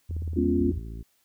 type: tone with vibrato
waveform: sine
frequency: 81.5 Hz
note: E2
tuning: 19 cents flat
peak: -28 dBFS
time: 0.09-0.79 s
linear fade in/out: 10 ms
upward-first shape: triangle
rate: 8.6 Hz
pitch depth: 56 cents each way
type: click train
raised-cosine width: 3 ms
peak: -28 dBFS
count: 9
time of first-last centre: 0.11-0.557 s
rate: 17.9 Hz
type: chord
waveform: sine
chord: C# dominant seventh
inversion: second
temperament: equal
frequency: 207.7 / 246.9 / 277.2 / 349.2 Hz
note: G#3 / B3 / C#4 / E#4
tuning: 0 / 0 / 0 / 0 cents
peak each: -29 / -27 / -26 / -26 dBFS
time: 0.36-0.72 s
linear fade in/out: 10 ms
type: harmonic tone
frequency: 55.9 Hz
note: A1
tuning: 28 cents sharp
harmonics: 1 / 2 / 3 / 4 / 5 / 6 / 7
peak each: -36 / -42 / -46 / -48 / -50 / -52 / -53 dBFS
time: 0.58-1.03 s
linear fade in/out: 10 ms
effects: white hiss -68 dBFS RMS until 1.24 s